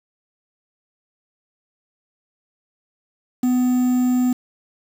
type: tone with quantisation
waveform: triangle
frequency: 250 Hz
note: B3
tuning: 21 cents sharp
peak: -13 dBFS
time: 3.43-4.33 s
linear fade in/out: 5 ms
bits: 6
effects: none